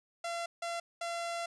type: tone bursts at uneven times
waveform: sawtooth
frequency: 682 Hz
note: F5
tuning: 41 cents flat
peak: -31 dBFS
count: 3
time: 0.24-0.46 / 0.62-0.8 / 1.01-1.46 s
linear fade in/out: 5 ms
effects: resampled to 22050 Hz